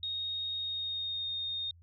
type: tone with pitch glide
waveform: sine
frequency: 3729 to 3690 Hz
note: A#7 to A#7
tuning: 0 to -18 cents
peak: -33 dBFS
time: 0.03-1.71 s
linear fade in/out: 2 ms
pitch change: -18 cents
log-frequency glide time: 0.57-1.27 s
effects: added 85 Hz sine -55 dBFS peak until 1.82 s